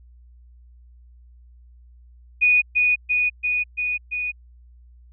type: tone with echo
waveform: sine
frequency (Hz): 2471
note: D#7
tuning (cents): -13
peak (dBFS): -13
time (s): 2.41-2.62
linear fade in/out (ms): 20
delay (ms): 340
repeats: 5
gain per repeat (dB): -2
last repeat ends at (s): 4.32
effects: added 60 Hz sine -46 dBFS peak until 5.12 s